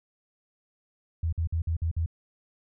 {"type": "tone bursts", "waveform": "sine", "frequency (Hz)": 82.41, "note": "E2", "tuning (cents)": 0, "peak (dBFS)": -24, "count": 6, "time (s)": [1.23, 2.061], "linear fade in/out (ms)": 5, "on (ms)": 96, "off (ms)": 51, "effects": []}